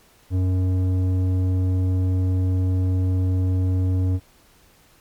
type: tone with low-pass filter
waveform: square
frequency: 92.5 Hz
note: F#2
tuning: in tune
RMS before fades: -20 dBFS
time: 0.3-4.2 s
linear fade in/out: 50 ms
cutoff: 330 Hz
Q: 0.74
effects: pink hiss -55 dBFS RMS until 5 s + MP3 96 kbps